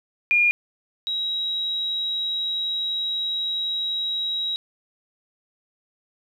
sine tone pair in turn, 2421 / 3843 Hz, D#7 / B7, -48 / -48 cents, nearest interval minor sixth, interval 800 cents, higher second, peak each -15 / -23 dBFS, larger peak first, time 0.31-0.51 / 1.07-4.56 s, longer second, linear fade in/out 0 ms, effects 9-bit

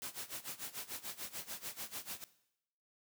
white noise with tremolo, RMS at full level -42 dBFS, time 0.02-2.24 s, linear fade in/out 0 ms, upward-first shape sine, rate 6.8 Hz, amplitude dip 90%, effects noise-tail reverb RT60 0.8 s tail -17 dB re dry + high-pass 80 Hz 12 dB/octave

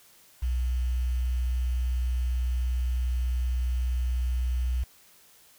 sine tone with quantisation, 61.74 Hz, B1, in tune, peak -24 dBFS, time 0.42-4.84 s, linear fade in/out 10 ms, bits 8, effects white hiss -57 dBFS RMS until 5.58 s

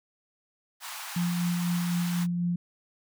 pink high-pass noise, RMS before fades -39 dBFS, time 0.8-2.27 s, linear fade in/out 50 ms, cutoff 780 Hz, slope 48 dB/octave
sine tone with tremolo, 174.61 Hz, F3, in tune, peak -24 dBFS, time 1.16-2.56 s, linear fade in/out 5 ms, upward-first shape sine, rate 4 Hz, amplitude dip 25%
effects none

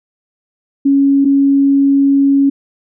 sine tone pair in turn, 277.2 / 277.2 Hz, C#4 / C#4, 0 / 0 cents, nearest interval unison, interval 0 cents, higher neither, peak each -7 dBFS, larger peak neither, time 0.85-1.25 / 1.25-2.5 s, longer second, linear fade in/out 10 ms, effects none

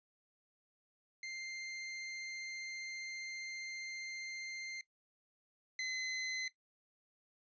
sawtooth tone pair in turn, 2095 / 2045 Hz, C7 / C7, +2 / -40 cents, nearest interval unison, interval 42 cents, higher first, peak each -39 / -33 dBFS, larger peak second, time 1.23-4.81 / 5.79-6.48 s, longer first, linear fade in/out 2 ms, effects noise-tail reverb RT60 0.1 s tail -17 dB re dry + resampled to 16000 Hz

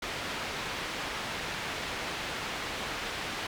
white low-pass noise, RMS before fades -36 dBFS, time 0.02-3.47 s, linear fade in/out 5 ms, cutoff 2900 Hz, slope 12 dB/octave, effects none

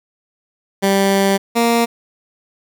15% pulse tone pair in turn, 196 / 233.6 Hz, G3 / A#3, 0 / +4 cents, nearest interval minor third, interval 304 cents, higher second, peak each -6 dBFS, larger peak neither, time 0.82-1.38 / 1.55-1.86 s, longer first, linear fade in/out 20 ms, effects none

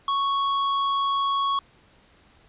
square tone, 1108.7 Hz, C#6, in tune, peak -22 dBFS, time 0.08-1.59 s, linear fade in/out 2 ms, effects pink hiss -57 dBFS RMS until 2.48 s + resampled to 8000 Hz

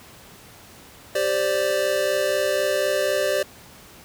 square chord, G suspended fourth, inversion none, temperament equal, 392 / 523.3 / 587.3 Hz, G4 / C5 / D5, 0 / 0 / 0 cents, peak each -28 / -26 / -23 dBFS, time 1.15-3.43 s, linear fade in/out 5 ms, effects pink hiss -46 dBFS RMS until 4.04 s + high-pass 60 Hz 12 dB/octave

